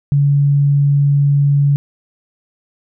sine tone, 142.2 Hz, C#3, 45 cents sharp, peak -9 dBFS, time 0.12-1.76 s, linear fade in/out 0 ms, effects none

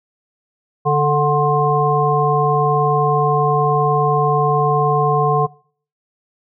harmonic tone with a mistuned harmonic, 146.83 Hz, D3, in tune, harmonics 1 / 3 / 5 / 7, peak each -18 / -18 / -18 / -18 dBFS, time 0.85-5.47 s, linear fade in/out 20 ms, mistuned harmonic 7, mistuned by +47 cents, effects noise-tail reverb RT60 0.5 s tail -23 dB re dry

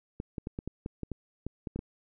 clicks, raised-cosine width 3 ms, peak -22 dBFS, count 12, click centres 0.201 / 0.382 / 0.471 / 0.589 / 0.676 / 0.861 / 1.033 / 1.117 / 1.466 / 1.672 / 1.76 / 1.791 s, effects none

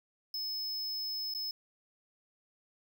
square tone with dropouts, 5200 Hz, E8, 24 cents flat, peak -35 dBFS, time 0.34-1.51 s, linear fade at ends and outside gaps 2 ms, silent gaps 1.339-1.348 s, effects none

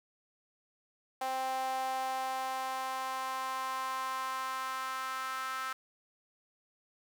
sawtooth tone with high-pass filter sweep, 261.9 Hz, C4, 2 cents sharp, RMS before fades -36 dBFS, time 1.21-5.73 s, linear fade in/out 5 ms, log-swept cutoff 730 to 1300 Hz, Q 4.4, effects 10-bit

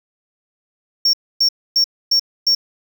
triangle tone bursts, 5500 Hz, F8, 27 cents flat, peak -10 dBFS, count 5, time 1.05-2.55 s, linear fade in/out 5 ms, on 84 ms, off 270 ms, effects none

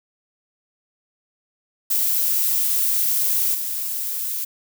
violet noise with level steps, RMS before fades -20 / -26 dBFS, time 1.9-4.45 s, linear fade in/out 10 ms, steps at 3.54 s, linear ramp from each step 10 ms, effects none

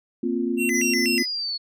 sine chord, Bb suspended second, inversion none, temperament equal, 233.1 / 261.6 / 349.2 Hz, Bb3 / C4 / F4, 0 / 0 / 0 cents, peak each -26 dBFS, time 0.23-1.23 s, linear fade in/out 5 ms
square tone with vibrato, 2349 Hz, D7, in tune, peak -24 dBFS, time 0.57-1.26 s, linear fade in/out 50 ms, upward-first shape square, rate 4.1 Hz, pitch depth 260 cents each way
sine linear sweep, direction down, 5920 to 4354 Hz, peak -25 dBFS, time 0.73-1.58 s, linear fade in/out 20 ms
effects none

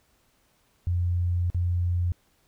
sine tone with dropouts, 88 Hz, F2, 14 cents sharp, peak -22 dBFS, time 0.87-2.12 s, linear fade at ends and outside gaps 0 ms, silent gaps 1.501-1.546 s, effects pink hiss -66 dBFS RMS until 2.47 s

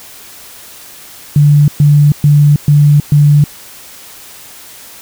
sine tone bursts, 146.4 Hz, D3, 5 cents flat, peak -3 dBFS, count 5, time 1.36-3.44 s, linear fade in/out 2 ms, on 320 ms, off 120 ms, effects white hiss -34 dBFS RMS until 5.01 s

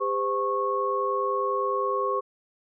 sine tone cluster, 402.2 / 512 / 1098 Hz, G4 / C5 / C#6, +44 / -38 / -17 cents, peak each -29 / -29 / -26 dBFS, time 0-2.21 s, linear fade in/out 20 ms, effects none

